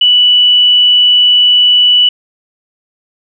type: tone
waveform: sine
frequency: 2960 Hz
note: F#7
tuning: in tune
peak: -4 dBFS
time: 0.01-2.09 s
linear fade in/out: 5 ms
effects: none